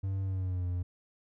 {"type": "tone with pitch glide", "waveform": "triangle", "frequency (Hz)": [96.6, 89.1], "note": ["G2", "F2"], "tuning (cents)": [-25, 35], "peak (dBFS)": -28, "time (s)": [0.03, 0.83], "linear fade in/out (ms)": 10, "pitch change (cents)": -140, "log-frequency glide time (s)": [0.23, 0.66], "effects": []}